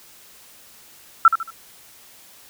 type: tone with echo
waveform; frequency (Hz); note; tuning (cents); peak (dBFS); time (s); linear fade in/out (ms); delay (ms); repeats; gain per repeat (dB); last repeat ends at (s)
sine; 1338; E6; +25; -6; 1.25-1.28; 2; 75; 3; -9; 1.505
effects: white hiss -48 dBFS RMS until 2.49 s